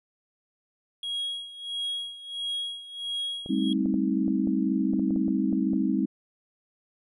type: tone with tremolo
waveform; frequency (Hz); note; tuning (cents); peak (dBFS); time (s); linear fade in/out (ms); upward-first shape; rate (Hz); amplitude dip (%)
triangle; 3299; G#7; -12; -26; 1.03-3.73; 2; sine; 1.5; 80
type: clicks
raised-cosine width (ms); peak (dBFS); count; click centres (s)
2; -25; 12; 3.461 / 3.858 / 3.941 / 4.28 / 4.473 / 4.935 / 4.995 / 5.107 / 5.161 / 5.281 / 5.528 / 5.734
type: chord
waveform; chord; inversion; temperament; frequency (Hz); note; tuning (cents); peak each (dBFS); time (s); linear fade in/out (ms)
sine; A half-diminished seventh; third; just; 198 / 220 / 264 / 316.8; G3 / A3 / C4 / Eb4; +18 / 0 / +16 / +31; -27 / -32 / -27 / -28; 3.49-6.06; 10
effects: resampled to 24000 Hz